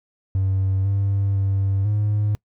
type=tone with pitch steps; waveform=triangle; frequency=96 / 99 / 97.8 / 104.5 Hz; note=G2 / G2 / G2 / G#2; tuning=-36 / +18 / -4 / +11 cents; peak=-15 dBFS; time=0.35-2.35 s; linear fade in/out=0 ms; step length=500 ms; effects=noise-tail reverb RT60 0.1 s tail -25 dB re dry + tanh soft clip ceiling -12 dBFS